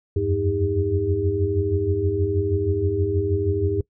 sine tone cluster, 83.9 / 90.2 / 96.5 / 313 / 400.7 Hz, E2 / F#2 / G2 / D#4 / G4, +31 / -44 / -27 / +10 / +38 cents, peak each -28 / -30 / -24 / -29 / -23 dBFS, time 0.16-3.81 s, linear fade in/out 5 ms, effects noise-tail reverb RT60 0.1 s tail -22 dB re dry

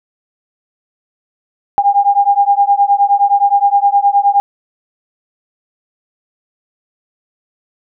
sine beating tone pair, 801 / 810.6 Hz, G5 / G#5, +37 / -42 cents, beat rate 9.6 Hz, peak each -11 dBFS, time 1.78-4.4 s, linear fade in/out 0 ms, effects none

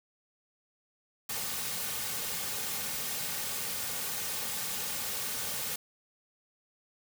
white noise with comb filter, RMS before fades -35 dBFS, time 1.29-5.76 s, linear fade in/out 5 ms, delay 3 ms, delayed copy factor -0.55, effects none

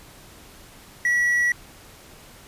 triangle tone, 1936 Hz, B6, 35 cents flat, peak -16 dBFS, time 1.05-1.52 s, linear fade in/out 2 ms, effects pink hiss -47 dBFS RMS until 2.47 s + resampled to 32000 Hz

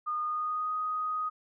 sine tone with pitch glide, 1223 to 1248.7 Hz, D#6 to D#6, -30 to +6 cents, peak -29 dBFS, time 0.06-1.3 s, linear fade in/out 20 ms, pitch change +36 cents, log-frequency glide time 0.22-0.73 s, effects none

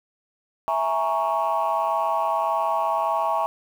sine chord, A# half-diminished seventh, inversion second, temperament equal, 659.3 / 830.6 / 932.3 / 1108.7 Hz, E5 / G#5 / A#5 / C#6, 0 / 0 / 0 / 0 cents, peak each -25 dBFS, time 0.68-3.46 s, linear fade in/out 0 ms, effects tanh soft clip ceiling -14 dBFS + 8-bit

